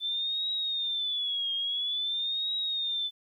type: tone with vibrato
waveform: sine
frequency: 3520 Hz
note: A7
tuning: in tune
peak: -28 dBFS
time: 0-3.11 s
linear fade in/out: 50 ms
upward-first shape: triangle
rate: 0.49 Hz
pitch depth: 150 cents each way
effects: 11-bit